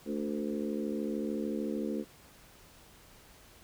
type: harmonic tone with a mistuned harmonic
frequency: 73.42 Hz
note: D2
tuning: in tune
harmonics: 3 / 4 / 5 / 6 / 7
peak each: -35 / -37 / -39 / -41 / -42 dBFS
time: 0.05-2.05 s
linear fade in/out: 50 ms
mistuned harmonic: 6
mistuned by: +28 cents
effects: pink hiss -57 dBFS RMS until 3.63 s